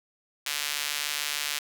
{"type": "tone with high-pass filter", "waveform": "sawtooth", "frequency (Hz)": 146.83, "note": "D3", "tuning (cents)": 0, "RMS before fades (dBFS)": -31, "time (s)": [0.46, 1.59], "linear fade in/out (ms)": 5, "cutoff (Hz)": 2600, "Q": 0.86, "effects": ["8-bit"]}